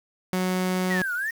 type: tone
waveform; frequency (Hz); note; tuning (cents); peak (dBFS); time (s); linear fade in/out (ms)
sawtooth; 184.2; F#3; -7; -19; 0.33-1.02; 0
type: exponential two-way sweep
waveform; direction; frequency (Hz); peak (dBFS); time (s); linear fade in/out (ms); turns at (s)
sine; down then up; 1975.5 to 1396.9 to 1895; -25; 0.9-1.31; 10; 1.14
effects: 7-bit